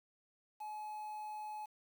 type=tone with quantisation; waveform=triangle; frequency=850 Hz; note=G#5; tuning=40 cents sharp; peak=-40 dBFS; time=0.6-1.66 s; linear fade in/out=10 ms; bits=10; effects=none